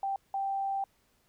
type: tone bursts at uneven times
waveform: sine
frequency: 784 Hz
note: G5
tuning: in tune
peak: -29 dBFS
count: 2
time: 0.03-0.16 / 0.34-0.84 s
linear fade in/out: 2 ms
effects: pink hiss -70 dBFS RMS until 1.28 s